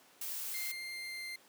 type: noise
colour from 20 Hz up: blue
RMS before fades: -40 dBFS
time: 0.21-0.72 s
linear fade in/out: 5 ms
type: tone with pitch glide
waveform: 30% pulse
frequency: 2104 to 2092 Hz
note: C7 to C7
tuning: +9 to -1 cents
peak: -38 dBFS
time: 0.54-1.36 s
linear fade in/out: 5 ms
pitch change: -10 cents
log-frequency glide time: 0.87-1.24 s
effects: pink hiss -62 dBFS RMS until 1.48 s + high-pass 300 Hz 12 dB/octave